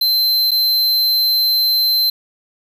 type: tone with dropouts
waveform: square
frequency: 4100 Hz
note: C8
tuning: 36 cents flat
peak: -13 dBFS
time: 0.01-2.1 s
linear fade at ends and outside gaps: 5 ms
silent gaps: 0.509-0.515 s
effects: 7-bit